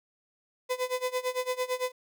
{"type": "tone with tremolo", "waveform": "35% pulse", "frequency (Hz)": 505, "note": "B4", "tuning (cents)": 39, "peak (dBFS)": -24, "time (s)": [0.69, 1.92], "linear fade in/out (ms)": 20, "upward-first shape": "sine", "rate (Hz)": 8.9, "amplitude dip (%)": 90, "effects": []}